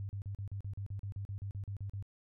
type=tone bursts; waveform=sine; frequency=99.5 Hz; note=G2; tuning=26 cents sharp; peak=-37 dBFS; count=16; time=0-2.025 s; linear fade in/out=0 ms; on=90 ms; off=39 ms; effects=none